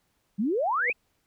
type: exponential sweep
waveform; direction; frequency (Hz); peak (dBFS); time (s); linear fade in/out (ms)
sine; up; 185 to 2675; -23; 0.38-0.93; 20
type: tone with exponential growth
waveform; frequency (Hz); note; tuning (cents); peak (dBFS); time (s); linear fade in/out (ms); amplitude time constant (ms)
sine; 489.4; B4; -16; -27; 0.75-0.9; 1; 32
effects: pink hiss -72 dBFS RMS until 1.26 s